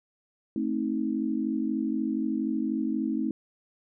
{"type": "chord", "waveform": "sine", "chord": "A diminished", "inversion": "none", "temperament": "just", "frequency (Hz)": [220, 264, 316.8], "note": ["A3", "C4", "Eb4"], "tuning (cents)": [0, 16, 31], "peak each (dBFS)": [-30, -30, -30], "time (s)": [0.56, 3.31], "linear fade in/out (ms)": 2, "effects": []}